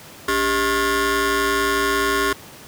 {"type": "ring-modulated tone", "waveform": "20% pulse", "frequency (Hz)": 342.2, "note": "F4", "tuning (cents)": -35, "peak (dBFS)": -9, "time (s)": [0.28, 2.33], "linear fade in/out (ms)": 5, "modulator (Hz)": 740, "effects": ["pink hiss -41 dBFS RMS until 2.67 s", "high-pass 100 Hz 12 dB/octave"]}